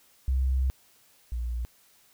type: tone pair in turn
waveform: sine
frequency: 65.2 / 59.57 Hz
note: C2 / A#1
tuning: -5 / +38 cents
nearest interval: major second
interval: 157 cents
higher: first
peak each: -22 / -28 dBFS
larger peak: first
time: 0.28-0.7 / 1.32-1.65 s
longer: first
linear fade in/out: 0 ms
effects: white hiss -61 dBFS RMS until 2.13 s